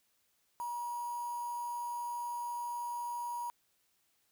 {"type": "tone with quantisation", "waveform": "sine", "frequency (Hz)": 957, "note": "A#5", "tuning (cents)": 45, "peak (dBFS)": -36, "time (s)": [0.6, 3.5], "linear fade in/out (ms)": 0, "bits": 8, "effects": ["white hiss -75 dBFS RMS until 4.31 s"]}